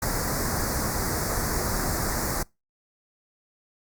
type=band-stop noise; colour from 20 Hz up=pink; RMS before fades=-27 dBFS; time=0.02-2.43 s; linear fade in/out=5 ms; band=2000 to 4600 Hz; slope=48 dB/octave; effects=noise-tail reverb RT60 0.2 s tail -24 dB re dry + Opus 48 kbps